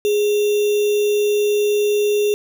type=tone with sample-and-hold; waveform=sine; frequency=415.3 Hz; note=G#4; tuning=in tune; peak=-14 dBFS; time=0.05-2.34 s; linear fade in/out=0 ms; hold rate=3150 Hz; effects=none